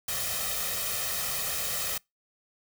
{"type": "noise with comb filter", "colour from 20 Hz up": "white", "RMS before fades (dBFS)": -31, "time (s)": [0.08, 1.98], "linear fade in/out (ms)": 5, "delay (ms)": 1.6, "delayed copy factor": 0.75, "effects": ["noise-tail reverb RT60 0.2 s tail -26 dB re dry"]}